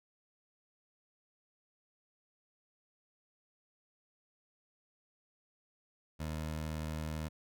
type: tone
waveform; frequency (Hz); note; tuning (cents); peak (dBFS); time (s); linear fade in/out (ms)
20% pulse; 78; D#2; +5; -32; 6.19-7.29; 20
effects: none